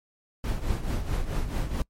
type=noise with tremolo; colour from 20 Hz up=brown; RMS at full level=-24 dBFS; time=0.44-1.82 s; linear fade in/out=2 ms; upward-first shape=triangle; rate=4.6 Hz; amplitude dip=75%; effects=noise-tail reverb RT60 0.1 s tail -24 dB re dry + MP3 64 kbps